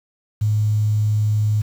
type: tone with quantisation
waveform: sine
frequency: 106.4 Hz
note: G#2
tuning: 42 cents sharp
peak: -15 dBFS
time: 0.41-1.62 s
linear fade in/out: 10 ms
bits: 7
effects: none